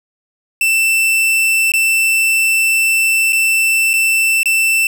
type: tone with dropouts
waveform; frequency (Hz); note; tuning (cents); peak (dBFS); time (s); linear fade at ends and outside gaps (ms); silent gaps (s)
45% pulse; 2667; E7; +20; -11; 0.61-4.87; 2; 1.719-1.737 / 3.324-3.329 / 3.933-3.937 / 4.432-4.457
effects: none